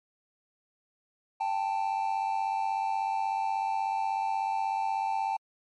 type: tone pair together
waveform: triangle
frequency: 787 / 883.4 Hz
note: G5 / A5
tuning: +7 / +7 cents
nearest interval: major second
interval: 200 cents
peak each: -28 dBFS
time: 1.4-5.37 s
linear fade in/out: 10 ms
effects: MP3 48 kbps